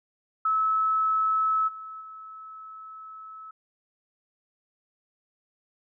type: tone with level steps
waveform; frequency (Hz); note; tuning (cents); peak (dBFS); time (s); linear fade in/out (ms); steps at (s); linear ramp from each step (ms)
sine; 1299; E6; -26; -21 / -37 / -40; 0.45-3.51; 5; 1.67 / 2; 20
effects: none